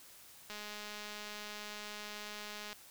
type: click train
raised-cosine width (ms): 0.2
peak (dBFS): -28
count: 467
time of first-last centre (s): 0.5-2.73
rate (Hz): 209
effects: white hiss -57 dBFS RMS until 2.9 s